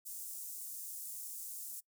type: high-pass noise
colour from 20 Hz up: pink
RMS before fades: -45 dBFS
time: 0.05-1.81 s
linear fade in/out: 20 ms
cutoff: 7700 Hz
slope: 24 dB/octave
effects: noise-tail reverb RT60 0.1 s tail -23 dB re dry